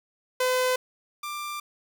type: tone pair in turn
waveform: sawtooth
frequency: 508 / 1184.7 Hz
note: B4 / D6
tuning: +49 / +15 cents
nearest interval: octave + minor third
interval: 1466 cents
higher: second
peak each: -18 / -28 dBFS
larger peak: first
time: 0.4-0.76 / 1.23-1.6 s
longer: second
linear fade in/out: 5 ms
effects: 9-bit